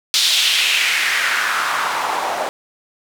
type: noise with band-pass filter sweep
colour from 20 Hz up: white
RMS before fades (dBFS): -18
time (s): 0.14-2.49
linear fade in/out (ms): 0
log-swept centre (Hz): 4100 to 680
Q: 2.6
effects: none